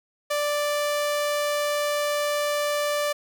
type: tone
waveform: sawtooth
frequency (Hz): 587.3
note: D5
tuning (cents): 0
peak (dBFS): -19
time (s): 0.3-3.13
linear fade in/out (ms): 10
effects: none